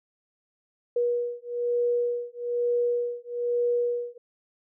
sine beating tone pair, 480.9 / 482 Hz, B4 / B4, -46 / -42 cents, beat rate 1.1 Hz, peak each -27 dBFS, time 0.96-4.18 s, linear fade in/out 5 ms, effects none

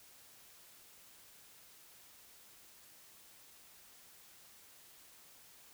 silence, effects white hiss -60 dBFS RMS until 5.73 s

